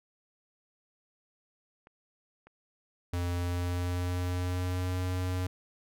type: clicks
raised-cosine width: 0.5 ms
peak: -38 dBFS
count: 2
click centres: 1.871 / 2.47 s
type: tone with pitch glide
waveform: square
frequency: 87.8 to 91.32 Hz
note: F2 to F#2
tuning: +10 to -22 cents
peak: -30 dBFS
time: 3.13-5.47 s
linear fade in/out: 5 ms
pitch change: +68 cents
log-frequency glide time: 3.34-5 s
effects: none